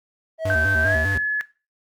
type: tone with tremolo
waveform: triangle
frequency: 644 Hz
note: E5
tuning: 41 cents flat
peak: -20 dBFS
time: 0.38-1.07 s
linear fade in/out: 50 ms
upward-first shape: triangle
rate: 2.3 Hz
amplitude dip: 85%
type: tone with vibrato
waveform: square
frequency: 87.31 Hz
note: F2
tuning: in tune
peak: -24 dBFS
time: 0.45-1.18 s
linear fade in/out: 5 ms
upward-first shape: square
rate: 5 Hz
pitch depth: 210 cents each way
type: tone with pitch glide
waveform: sine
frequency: 1548 to 1707.7 Hz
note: G6 to G#6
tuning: -22 to +48 cents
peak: -18 dBFS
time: 0.5-1.41 s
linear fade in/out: 0 ms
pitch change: +170 cents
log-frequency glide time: 0.82-0.95 s
effects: noise-tail reverb RT60 0.3 s tail -18 dB re dry + Opus 24 kbps